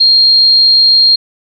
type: tone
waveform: sine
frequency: 4222 Hz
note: C8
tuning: 15 cents sharp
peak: -4 dBFS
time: 0-1.16 s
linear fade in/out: 10 ms
effects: none